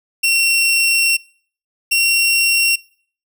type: tone pair in turn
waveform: sawtooth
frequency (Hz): 2727 / 2737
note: F7 / F7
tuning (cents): -42 / -36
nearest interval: unison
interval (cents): 6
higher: second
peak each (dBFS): -9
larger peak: neither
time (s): 0.23-1.17 / 1.91-2.76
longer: first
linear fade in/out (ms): 10
effects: noise-tail reverb RT60 0.5 s tail -23 dB re dry